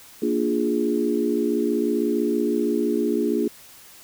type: chord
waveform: sine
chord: Bb dominant seventh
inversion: none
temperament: equal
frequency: 233.1 / 293.7 / 349.2 / 415.3 Hz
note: Bb3 / D4 / F4 / Ab4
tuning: 0 / 0 / 0 / 0 cents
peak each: -25 dBFS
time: 0.22-3.48 s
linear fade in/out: 5 ms
effects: white hiss -47 dBFS RMS until 4.03 s